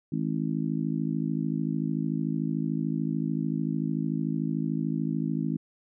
harmonic tone, 53.5 Hz, A1, 48 cents flat, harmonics 3 / 4 / 5 / 6, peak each -30 / -31 / -31 / -36 dBFS, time 0.12-5.57 s, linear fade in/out 5 ms, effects none

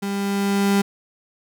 35% pulse tone with level ramp, 199.2 Hz, G3, 28 cents sharp, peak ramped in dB -22 to -13 dBFS, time 0.02-0.82 s, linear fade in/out 10 ms, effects none

